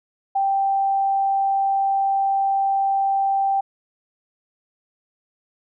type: tone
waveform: sine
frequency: 784 Hz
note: G5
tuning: in tune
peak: -17 dBFS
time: 0.35-3.61 s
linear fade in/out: 10 ms
effects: none